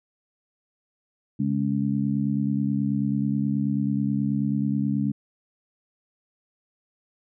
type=harmonic tone; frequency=69.3 Hz; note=C#2; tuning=in tune; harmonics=2 / 3 / 4; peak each=-27 / -24 / -28 dBFS; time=1.39-5.12 s; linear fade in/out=10 ms; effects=none